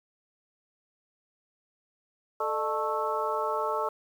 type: harmonic tone with a mistuned harmonic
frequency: 219.4 Hz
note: A3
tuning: 5 cents flat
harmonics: 2 / 3 / 4 / 5 / 6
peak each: -33 / -33 / -33 / -33 / -33 dBFS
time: 2.4-3.89 s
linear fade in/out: 5 ms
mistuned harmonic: 3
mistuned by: -140 cents
effects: 9-bit